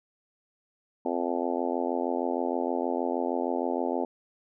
harmonic tone, 86.4 Hz, F2, 18 cents flat, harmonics 3 / 4 / 5 / 6 / 7 / 8 / 9 / 10, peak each -32 / -33 / -34 / -35 / -35 / -36 / -37 / -37 dBFS, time 1.05-4.05 s, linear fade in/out 5 ms, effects none

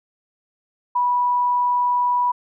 sine tone, 980 Hz, B5, 14 cents flat, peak -16 dBFS, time 0.95-2.32 s, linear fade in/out 10 ms, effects none

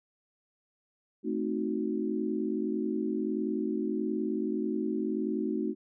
sine chord, A diminished seventh, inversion none, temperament equal, 220 / 261.6 / 311.1 / 370 Hz, A3 / C4 / Eb4 / Gb4, 0 / 0 / 0 / 0 cents, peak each -33 / -36 / -33 / -34 dBFS, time 1.23-5.75 s, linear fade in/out 50 ms, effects none

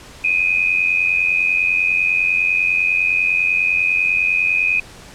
sine tone pair together, 2448 / 2538 Hz, D#7 / D#7, -29 / +34 cents, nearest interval minor second, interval 63 cents, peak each -17 dBFS, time 0.24-4.8 s, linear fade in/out 5 ms, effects pink hiss -40 dBFS RMS until 5.14 s + low-pass 9000 Hz 12 dB/octave

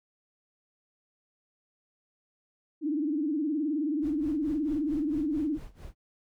sine tone with vibrato, 300.4 Hz, D4, 39 cents sharp, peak -26 dBFS, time 2.81-5.59 s, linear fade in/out 50 ms, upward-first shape sine, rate 19 Hz, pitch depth 130 cents each way
brown noise with tremolo, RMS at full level -42 dBFS, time 4.01-5.95 s, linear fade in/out 50 ms, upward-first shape sine, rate 4.5 Hz, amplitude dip 90%
effects none

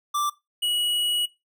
square tone pair in turn, 1174.7 / 2917 Hz, D6 / F#7, 0 / -25 cents, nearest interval octave + major third, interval 1575 cents, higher second, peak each -23 dBFS, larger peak neither, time 0.14-0.3 / 0.62-1.26 s, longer second, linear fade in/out 10 ms, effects noise-tail reverb RT60 0.2 s tail -18 dB re dry

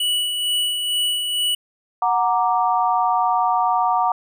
square tone with tremolo, 2946 Hz, F#7, 8 cents flat, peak -18 dBFS, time 0-1.55 s, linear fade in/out 5 ms, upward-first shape sine, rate 2.2 Hz, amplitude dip 40%
sine chord, Gb augmented, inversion none, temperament equal with one note detuned, 736.2 / 932.3 / 1174.7 Hz, Gb5 / Bb5 / D6, -9 / 0 / 0 cents, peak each -19 / -20 / -22 dBFS, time 2.02-4.12 s, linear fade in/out 2 ms
effects none

